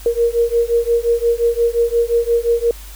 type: beating tone pair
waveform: sine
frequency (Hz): 466.2 / 471.9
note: A#4 / A#4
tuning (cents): 0 / +21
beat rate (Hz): 5.7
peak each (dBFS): -16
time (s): 0.06-2.71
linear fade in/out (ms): 2
effects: added 50 Hz sine -33 dBFS peak until 2.95 s + white hiss -40 dBFS RMS until 2.95 s